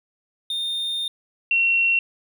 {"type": "tone pair in turn", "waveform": ["triangle", "sine"], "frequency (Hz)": [3642, 2728], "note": ["A#7", "F7"], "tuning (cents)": [-41, -41], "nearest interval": "perfect fourth", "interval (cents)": 500, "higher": "first", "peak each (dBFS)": [-22, -16], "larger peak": "second", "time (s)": [[0.5, 1.08], [1.51, 1.99]], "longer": "first", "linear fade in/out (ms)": 2, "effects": []}